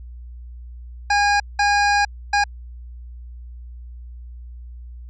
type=tone bursts at uneven times; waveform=25% pulse; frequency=817 Hz; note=G#5; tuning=29 cents flat; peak=-11 dBFS; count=3; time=1.1-1.4 / 1.59-2.05 / 2.33-2.44 s; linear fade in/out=5 ms; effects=added 60 Hz sine -34 dBFS peak until 5.09 s + resampled to 16000 Hz